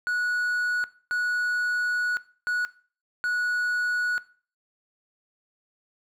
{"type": "tone bursts at uneven times", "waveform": "triangle", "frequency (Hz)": 1465, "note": "F#6", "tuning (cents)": -18, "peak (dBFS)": -22, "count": 4, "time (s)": [[0.07, 0.84], [1.11, 2.17], [2.47, 2.65], [3.24, 4.18]], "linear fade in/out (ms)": 0, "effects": ["noise-tail reverb RT60 0.4 s tail -17 dB re dry"]}